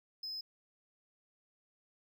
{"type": "tone", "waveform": "triangle", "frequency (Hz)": 5100, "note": "D#8", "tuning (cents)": 42, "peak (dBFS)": -38, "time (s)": [0.23, 0.41], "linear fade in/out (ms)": 5, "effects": []}